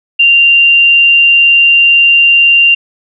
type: tone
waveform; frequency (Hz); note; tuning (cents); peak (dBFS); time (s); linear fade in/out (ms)
sine; 2779; F7; -9; -3; 0.19-2.75; 10
effects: none